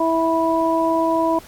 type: harmonic tone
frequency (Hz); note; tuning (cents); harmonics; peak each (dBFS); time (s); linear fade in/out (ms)
327.4; E4; -12; 1 / 2 / 3; -20 / -20 / -20; 0-1.39; 5
effects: pink hiss -44 dBFS RMS until 1.47 s + AAC 64 kbps